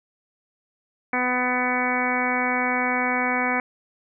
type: harmonic tone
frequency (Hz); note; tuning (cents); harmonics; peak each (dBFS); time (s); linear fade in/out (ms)
250; B3; +21; 1 / 2 / 3 / 4 / 5 / 6 / 7 / 8 / 9; -28 / -31 / -28 / -30 / -32 / -31 / -31 / -32 / -26; 1.13-3.6; 2
effects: none